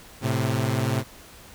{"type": "tone pair together", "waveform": "sawtooth", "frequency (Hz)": [110, 130.81], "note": ["A2", "C3"], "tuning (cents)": [0, 0], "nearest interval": "minor third", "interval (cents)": 300, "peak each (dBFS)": -21, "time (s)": [0.21, 1.04], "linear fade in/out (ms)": 50, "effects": ["pink hiss -47 dBFS RMS until 1.54 s"]}